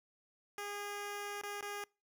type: tone with dropouts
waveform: 10% pulse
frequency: 408.8 Hz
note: G#4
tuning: 27 cents flat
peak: -32 dBFS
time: 0.58-1.84 s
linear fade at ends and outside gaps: 1 ms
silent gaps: 1.414-1.434 / 1.61-1.626 s
effects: noise-tail reverb RT60 0.3 s tail -26 dB re dry